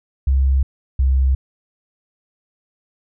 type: tone pair in turn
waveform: sine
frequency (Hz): 67 / 66.04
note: C2 / C2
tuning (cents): +42 / +17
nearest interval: unison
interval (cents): 25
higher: first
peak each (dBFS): -12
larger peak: neither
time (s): 0.27-0.63 / 0.99-1.35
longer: neither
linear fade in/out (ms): 5
effects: none